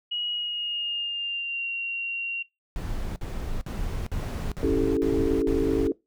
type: tone with pitch glide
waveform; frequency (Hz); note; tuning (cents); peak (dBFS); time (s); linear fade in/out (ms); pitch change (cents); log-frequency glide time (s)
sine; 2900 to 2755; F#7 to F7; -35 to -24; -27; 0.11-2.43; 10; -89; 0.32-1.68
type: noise bursts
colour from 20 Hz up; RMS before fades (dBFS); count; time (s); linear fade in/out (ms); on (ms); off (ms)
brown; -30; 7; 2.76-5.872; 0; 400; 52
type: chord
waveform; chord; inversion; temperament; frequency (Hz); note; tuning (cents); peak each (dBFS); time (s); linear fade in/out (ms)
sine; A dominant seventh; first; equal; 277.2 / 329.6 / 392 / 440; C#4 / E4 / G4 / A4; 0 / 0 / 0 / 0; -26 / -28 / -28 / -26; 4.63-5.92; 2
effects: noise-tail reverb RT60 0.2 s tail -20 dB re dry